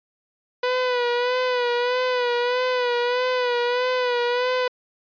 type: tone with vibrato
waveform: sawtooth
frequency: 493.9 Hz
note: B4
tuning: in tune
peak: -16 dBFS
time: 0.63-4.68 s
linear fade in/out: 5 ms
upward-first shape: sine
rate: 1.6 Hz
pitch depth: 47 cents each way
effects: resampled to 11025 Hz